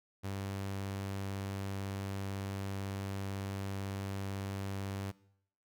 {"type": "tone", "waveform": "sawtooth", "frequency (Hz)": 98, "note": "G2", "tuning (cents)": 0, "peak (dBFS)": -33, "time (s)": [0.23, 5.12], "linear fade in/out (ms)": 20, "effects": ["noise-tail reverb RT60 0.7 s tail -20 dB re dry"]}